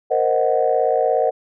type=chord; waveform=sine; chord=C half-diminished seventh; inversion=third; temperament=equal; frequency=466.2 / 523.3 / 622.3 / 740 Hz; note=Bb4 / C5 / Eb5 / Gb5; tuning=0 / 0 / 0 / 0 cents; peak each=-20 dBFS; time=0.1-1.31 s; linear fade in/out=20 ms; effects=tanh soft clip ceiling -5 dBFS